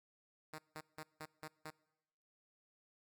5% pulse tone bursts, 155.56 Hz, D#3, in tune, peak -35 dBFS, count 6, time 0.53-1.704 s, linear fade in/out 5 ms, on 54 ms, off 170 ms, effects noise-tail reverb RT60 1.0 s tail -24 dB re dry

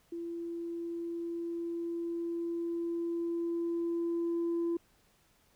sine tone with level ramp, 338.7 Hz, E4, 47 cents sharp, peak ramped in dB -36 to -27 dBFS, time 0.12-4.77 s, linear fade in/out 5 ms, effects tanh soft clip ceiling -27 dBFS + pink hiss -68 dBFS RMS until 5.55 s

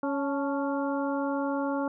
harmonic tone with a mistuned harmonic, 277.9 Hz, C#4, 4 cents sharp, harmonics 1 / 2 / 3 / 4 / 5, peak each -29 / -32 / -35 / -38 / -39 dBFS, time 0.03-1.88 s, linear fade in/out 2 ms, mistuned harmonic 3, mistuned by +68 cents, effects none

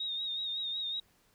sine tone with vibrato, 3729 Hz, A#7, in tune, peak -33 dBFS, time 0-1 s, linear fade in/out 5 ms, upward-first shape sine, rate 5.4 Hz, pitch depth 48 cents each way, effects pink hiss -68 dBFS RMS until 1.34 s

